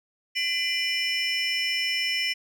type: tone cluster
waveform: triangle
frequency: 2026 / 2388 / 2962 / 5320 Hz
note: B6 / D7 / F#7 / E8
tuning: +44 / +28 / +1 / +15 cents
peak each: -28 dBFS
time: 0.35-2.34 s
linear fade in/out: 20 ms
effects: tanh soft clip ceiling -12 dBFS